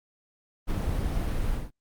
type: noise with ADSR envelope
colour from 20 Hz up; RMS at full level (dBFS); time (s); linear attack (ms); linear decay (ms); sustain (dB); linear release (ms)
brown; -24; 0.67-1.71; 38; 3; -3; 180
effects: Opus 32 kbps